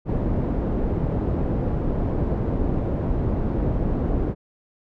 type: low-pass noise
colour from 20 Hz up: pink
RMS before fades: -23 dBFS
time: 0.05-4.35 s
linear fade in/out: 50 ms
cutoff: 460 Hz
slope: 12 dB/octave
effects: none